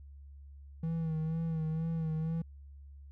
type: tone with vibrato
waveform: triangle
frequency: 161.1 Hz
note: E3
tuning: 39 cents flat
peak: -29 dBFS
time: 0.83-2.42 s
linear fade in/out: 5 ms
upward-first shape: sine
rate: 2.1 Hz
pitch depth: 41 cents each way
effects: added 70 Hz sine -48 dBFS peak until 3.11 s